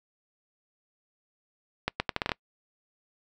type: accelerating click train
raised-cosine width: 0.3 ms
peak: -10 dBFS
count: 8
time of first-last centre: 1.88-2.318 s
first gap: 120 ms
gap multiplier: 0.77
effects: noise-tail reverb RT60 0.1 s tail -26 dB re dry